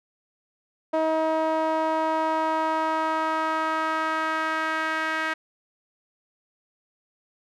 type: tone with band-pass filter sweep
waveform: sawtooth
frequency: 317.7 Hz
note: D#4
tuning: 36 cents sharp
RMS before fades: -25 dBFS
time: 0.93-5.34 s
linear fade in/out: 10 ms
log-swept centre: 710 to 1700 Hz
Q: 2.3
effects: none